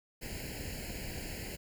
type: noise with comb filter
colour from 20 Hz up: pink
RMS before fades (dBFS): -41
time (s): 0.21-1.57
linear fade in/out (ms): 20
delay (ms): 0.42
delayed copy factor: +1
effects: none